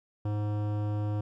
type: tone with hard clipping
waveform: sine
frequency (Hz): 104.6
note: G#2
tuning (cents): +13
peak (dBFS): -30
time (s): 0.25-1.21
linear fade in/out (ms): 5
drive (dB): 16
effects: none